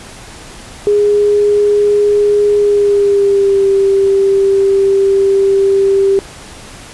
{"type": "tone with pitch glide", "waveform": "sine", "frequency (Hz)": [412.5, 392.1], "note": ["G#4", "G4"], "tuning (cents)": [-12, 0], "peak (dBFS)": -7, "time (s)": [0.87, 6.19], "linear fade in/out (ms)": 0, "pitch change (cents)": -88, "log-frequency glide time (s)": [2.56, 3.66], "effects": ["pink hiss -33 dBFS RMS until 6.93 s", "resampled to 24000 Hz"]}